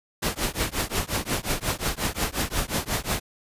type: noise with tremolo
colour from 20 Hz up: pink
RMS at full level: -23 dBFS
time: 0.22-3.2 s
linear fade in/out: 10 ms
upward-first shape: triangle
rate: 5.6 Hz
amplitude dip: 100%
effects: resampled to 32000 Hz